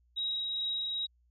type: tone with tremolo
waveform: sine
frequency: 3819 Hz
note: A#7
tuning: 41 cents sharp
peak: -30 dBFS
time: 0.16-1.07 s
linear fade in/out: 20 ms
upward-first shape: triangle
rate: 2.4 Hz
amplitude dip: 25%
effects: added 60 Hz sine -65 dBFS peak until 1.3 s